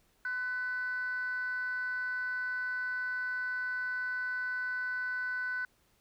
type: tone with frequency modulation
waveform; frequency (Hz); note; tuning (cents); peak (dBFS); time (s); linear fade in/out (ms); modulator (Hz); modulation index
sine; 1500; F#6; +23; -31; 0.25-5.65; 2; 474; 0.31
effects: tanh soft clip ceiling -28 dBFS + pink hiss -70 dBFS RMS until 6 s